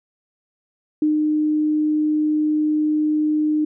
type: tone with ADSR envelope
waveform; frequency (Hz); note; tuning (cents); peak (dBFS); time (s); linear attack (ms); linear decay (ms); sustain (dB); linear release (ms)
sine; 304.8; D#4; -36; -14; 1.02-3.65; 3; 140; -2; 7
effects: none